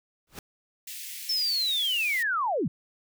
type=noise with exponential growth; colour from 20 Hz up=pink; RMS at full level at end=-36 dBFS; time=0.27-0.39 s; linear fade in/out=2 ms; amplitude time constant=25 ms
type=high-pass noise; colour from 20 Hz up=white; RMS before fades=-39 dBFS; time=0.87-2.23 s; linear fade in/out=5 ms; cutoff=1900 Hz; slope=48 dB/octave
type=linear sweep; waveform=sine; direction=down; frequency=5370 to 116.8 Hz; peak=-24 dBFS; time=1.29-2.68 s; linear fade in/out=5 ms
effects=none